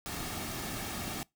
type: noise with comb filter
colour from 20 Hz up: pink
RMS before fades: -38 dBFS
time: 0.06-1.23 s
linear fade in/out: 0 ms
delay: 2 ms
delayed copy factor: -0.5
effects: noise-tail reverb RT60 0.2 s tail -24 dB re dry